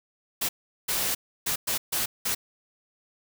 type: noise bursts at uneven times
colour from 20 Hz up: white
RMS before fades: -27 dBFS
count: 6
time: 0.41-0.49 / 0.88-1.15 / 1.46-1.56 / 1.67-1.78 / 1.92-2.06 / 2.25-2.35 s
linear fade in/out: 10 ms
effects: none